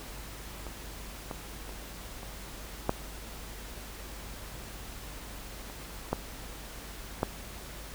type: clicks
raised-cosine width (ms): 1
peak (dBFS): -26 / -21 / -29 / -29 / -11 / -30 / -13 / -12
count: 8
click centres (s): 0.667 / 1.312 / 1.693 / 2.231 / 2.894 / 5.699 / 6.13 / 7.231
effects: added 50 Hz sine -45 dBFS peak until 7.94 s + pink hiss -45 dBFS RMS until 7.94 s